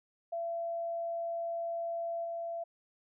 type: tone with level steps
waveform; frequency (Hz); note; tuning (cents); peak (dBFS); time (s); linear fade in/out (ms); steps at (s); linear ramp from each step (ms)
sine; 675; E5; +41; -33 / -35; 0.32-2.64; 10; 2.24; 10
effects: none